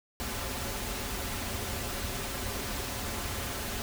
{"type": "noise with comb filter", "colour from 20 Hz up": "pink", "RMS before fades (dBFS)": -35, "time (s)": [0.2, 3.82], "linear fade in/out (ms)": 0, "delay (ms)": 6.3, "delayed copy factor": -0.55, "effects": []}